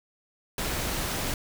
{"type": "noise", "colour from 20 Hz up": "pink", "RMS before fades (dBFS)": -30, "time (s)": [0.58, 1.34], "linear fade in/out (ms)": 2, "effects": []}